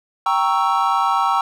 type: chord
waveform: triangle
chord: G diminished seventh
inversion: none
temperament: equal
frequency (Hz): 784 / 932.3 / 1108.7 / 1318.5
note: G5 / Bb5 / Db6 / Fb6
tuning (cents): 0 / 0 / 0 / 0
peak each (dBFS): -19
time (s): 0.26-1.41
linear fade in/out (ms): 2
effects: none